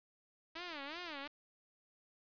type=tone with vibrato; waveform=5% pulse; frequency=313.8 Hz; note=D#4; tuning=15 cents sharp; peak=-32 dBFS; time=0.55-1.28 s; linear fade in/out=10 ms; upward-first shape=sine; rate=2.7 Hz; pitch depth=230 cents each way; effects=resampled to 11025 Hz + 10-bit